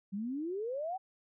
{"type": "exponential sweep", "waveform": "sine", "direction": "up", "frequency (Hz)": [189, 784], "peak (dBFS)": -34, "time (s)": [0.12, 0.98], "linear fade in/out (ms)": 20, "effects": []}